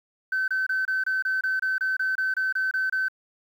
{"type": "tone bursts", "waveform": "sine", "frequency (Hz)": 1532, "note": "G6", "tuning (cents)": -40, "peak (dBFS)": -21, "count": 15, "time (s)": [0.32, 3.084], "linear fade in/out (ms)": 5, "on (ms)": 160, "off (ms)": 26, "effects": ["tanh soft clip ceiling -19 dBFS", "9-bit"]}